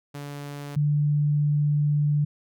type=tone pair in turn; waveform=sawtooth / sine; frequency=143.7 / 147.31 Hz; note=D3 / D3; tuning=-37 / +6 cents; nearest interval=unison; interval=43 cents; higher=second; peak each=-30 / -19 dBFS; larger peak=second; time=0.14-0.76 / 0.76-2.25 s; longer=second; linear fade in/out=10 ms; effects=none